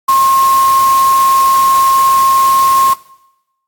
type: tone in noise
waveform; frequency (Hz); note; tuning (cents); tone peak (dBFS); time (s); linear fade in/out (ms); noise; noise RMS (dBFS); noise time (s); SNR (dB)
sine; 1072; C6; +42; -6; 0.08-2.94; 10; white; -22; 0.08-2.94; +13
effects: noise-tail reverb RT60 0.9 s tail -20 dB re dry + AAC 64 kbps

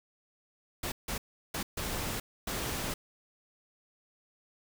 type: noise bursts at uneven times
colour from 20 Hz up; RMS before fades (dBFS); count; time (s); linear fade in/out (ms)
pink; -35; 5; 0.83-0.92 / 1.08-1.18 / 1.54-1.63 / 1.77-2.2 / 2.47-2.94; 5
effects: none

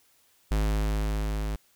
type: tone with level ramp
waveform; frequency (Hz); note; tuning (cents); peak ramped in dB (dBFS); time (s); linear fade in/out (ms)
square; 52.5; G#1; +19; -23 to -29; 0.51-1.56; 5
effects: white hiss -64 dBFS RMS until 1.75 s

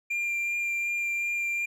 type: tone with vibrato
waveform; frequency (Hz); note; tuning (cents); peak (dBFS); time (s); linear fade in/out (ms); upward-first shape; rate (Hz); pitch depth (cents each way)
triangle; 2387; D7; +28; -25; 0.1-1.66; 10; sine; 2.7; 9
effects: none

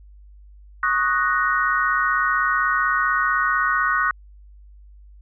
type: chord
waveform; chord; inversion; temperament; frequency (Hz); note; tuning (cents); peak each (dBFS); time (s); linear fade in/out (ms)
sine; D# minor seventh; third; equal; 1108.7 / 1244.5 / 1480 / 1864.7; C#6 / D#6 / F#6 / A#6; 0 / 0 / 0 / 0; -24 / -23 / -21 / -25; 0.83-4.11; 2
effects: added 50 Hz sine -43 dBFS peak until 5.21 s

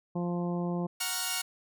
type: harmonic tone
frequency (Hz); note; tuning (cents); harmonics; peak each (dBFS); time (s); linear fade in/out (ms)
174.8; F3; +2; 1 / 2 / 3 / 4 / 5 / 6; -30 / -36 / -40 / -42 / -44 / -46; 0.15-0.87; 10
type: chord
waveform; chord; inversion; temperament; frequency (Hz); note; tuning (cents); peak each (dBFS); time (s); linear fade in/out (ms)
5% pulse; Gb major seventh; none; equal; 740 / 932.3 / 1108.7 / 1396.9; Gb5 / Bb5 / Db6 / F6; 0 / 0 / 0 / 0; -24 / -26 / -28 / -22; 1-1.42; 10
effects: none

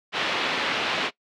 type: low-pass noise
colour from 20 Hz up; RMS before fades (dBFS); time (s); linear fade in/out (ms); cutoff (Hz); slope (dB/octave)
white; -26; 0.12-1.11; 50; 3500; 24
effects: noise-tail reverb RT60 0.1 s tail -20 dB re dry + high-pass 200 Hz 12 dB/octave

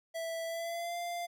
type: tone with pitch glide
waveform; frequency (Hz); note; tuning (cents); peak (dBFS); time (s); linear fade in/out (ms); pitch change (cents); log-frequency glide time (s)
square; 659.3 to 694.5; E5 to F5; 0 to -10; -36; 0.14-1.27; 20; +90; 0.45-0.97
effects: none

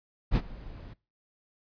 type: noise with ADSR envelope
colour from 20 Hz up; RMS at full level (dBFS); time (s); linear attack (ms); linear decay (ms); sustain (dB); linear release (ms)
brown; -21; 0.31-0.94; 48; 52; -22; 15
effects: noise-tail reverb RT60 0.3 s tail -22 dB re dry + resampled to 11025 Hz

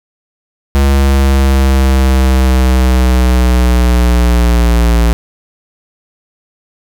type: linear sweep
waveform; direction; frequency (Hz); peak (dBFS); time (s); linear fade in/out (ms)
square; down; 69.2 to 57.6; -7; 0.75-5.13; 0
effects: none

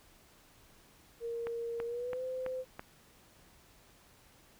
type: tone with pitch glide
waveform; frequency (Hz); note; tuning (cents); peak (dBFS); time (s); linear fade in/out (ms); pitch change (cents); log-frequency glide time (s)
sine; 466.2 to 514.3; A#4 to C5; 0 to -30; -35; 1.2-2.65; 50; +170; 1.85-2.23
type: click train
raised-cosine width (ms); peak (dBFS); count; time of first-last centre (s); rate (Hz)
0.5; -26; 5; 1.47-2.795; 3.02
effects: pink hiss -62 dBFS RMS until 4.59 s

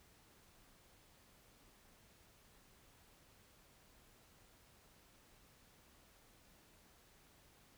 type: silence
effects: pink hiss -67 dBFS RMS until 7.77 s

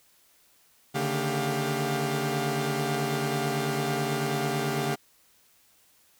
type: tone cluster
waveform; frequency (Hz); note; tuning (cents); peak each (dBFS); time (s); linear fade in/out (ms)
sawtooth; 142.4 / 151.5 / 224.2 / 394.9 / 710; C#3 / D#3 / A3 / G4 / F5; +47 / -46 / +33 / +13 / +28; -27 / -32 / -30 / -27 / -31; 0.94-4.96; 20
effects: white hiss -62 dBFS RMS until 6.19 s

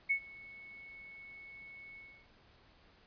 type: tone with ADSR envelope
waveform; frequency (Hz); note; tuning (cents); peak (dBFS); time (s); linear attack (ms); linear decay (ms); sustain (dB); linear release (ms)
sine; 2206; C#7; -9; -26; 0.09-2.28; 18; 85; -23; 310
effects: pink hiss -64 dBFS RMS until 3.06 s + resampled to 11025 Hz

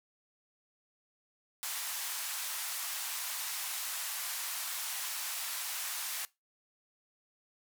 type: band-pass noise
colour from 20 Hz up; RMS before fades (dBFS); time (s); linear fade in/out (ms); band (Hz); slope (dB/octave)
white; -38; 1.63-6.25; 0; 780 to 16000; 24
effects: noise-tail reverb RT60 0.2 s tail -20 dB re dry

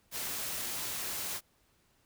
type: noise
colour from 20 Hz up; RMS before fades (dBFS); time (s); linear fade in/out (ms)
white; -37; 0.11-1.41; 50
effects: pink hiss -70 dBFS RMS until 2.05 s

